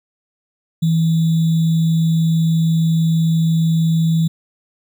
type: tone with sample-and-hold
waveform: sine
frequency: 163.1 Hz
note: E3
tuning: 18 cents flat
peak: -12 dBFS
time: 0.82-4.28 s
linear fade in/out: 10 ms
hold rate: 3675 Hz
effects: none